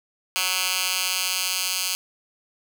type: tone with high-pass filter sweep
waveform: 10% pulse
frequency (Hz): 185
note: F#3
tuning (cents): 0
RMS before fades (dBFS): -25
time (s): 0.36-1.95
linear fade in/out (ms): 0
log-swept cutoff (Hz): 2400 to 3800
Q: 0.87
effects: none